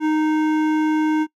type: tone with hard clipping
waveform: sine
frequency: 309.6 Hz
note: D#4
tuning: 9 cents flat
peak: -18 dBFS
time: 0-1.27 s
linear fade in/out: 50 ms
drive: 13 dB
effects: noise-tail reverb RT60 0.1 s tail -23 dB re dry